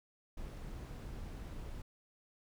brown noise, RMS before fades -45 dBFS, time 0.37-1.82 s, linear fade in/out 5 ms, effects none

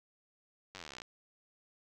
slowing click train, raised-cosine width 0.2 ms, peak -28 dBFS, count 21, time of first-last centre 0.75-1.019 s, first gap 10 ms, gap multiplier 1.03, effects none

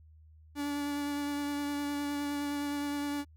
45% pulse tone with vibrato, 288.3 Hz, D4, 32 cents flat, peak -32 dBFS, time 0.55-3.25 s, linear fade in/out 50 ms, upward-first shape sine, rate 9.7 Hz, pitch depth 12 cents each way, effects added 78 Hz sine -54 dBFS peak until 3.36 s

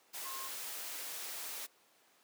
sine tone in noise, 1068 Hz, C6, 35 cents sharp, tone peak -45 dBFS, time 0.24-0.49 s, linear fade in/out 20 ms, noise white, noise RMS -43 dBFS, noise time 0.13-1.67 s, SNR -5 dB, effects pink hiss -67 dBFS RMS until 2.23 s + high-pass 400 Hz 12 dB/octave

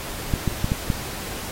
clicks, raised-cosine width 5 ms, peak -8 dBFS, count 5, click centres 0.338 / 0.477 / 0.644 / 0.719 / 0.902 s, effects pink hiss -33 dBFS RMS until 1.51 s + AAC 48 kbps

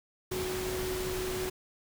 sine tone in noise, 370 Hz, F#4, in tune, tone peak -33 dBFS, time 0.31-1.5 s, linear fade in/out 10 ms, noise pink, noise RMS -37 dBFS, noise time 0.31-1.5 s, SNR +1 dB, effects none

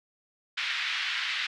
pink band-pass noise, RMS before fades -31 dBFS, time 0.57-1.47 s, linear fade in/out 10 ms, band 1600 to 3900 Hz, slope 24 dB/octave, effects none

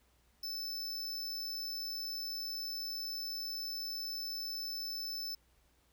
square tone, 5274 Hz, E8, in tune, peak -38 dBFS, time 0.43-5.35 s, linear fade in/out 5 ms, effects added 60 Hz sine -70 dBFS peak until 5.92 s + pink hiss -72 dBFS RMS until 5.92 s

